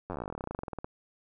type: slowing click train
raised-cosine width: 1 ms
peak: -22 dBFS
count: 28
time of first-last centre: 0.1-0.845 s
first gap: 10 ms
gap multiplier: 1.07
effects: none